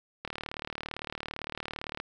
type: click train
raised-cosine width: 0.3 ms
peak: -19 dBFS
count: 67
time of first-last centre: 0.25-2.001 s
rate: 37.7 Hz
effects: none